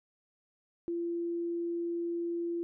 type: tone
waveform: sine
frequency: 341.4 Hz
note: F4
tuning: 39 cents flat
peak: -31 dBFS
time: 0.88-2.63 s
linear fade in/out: 0 ms
effects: none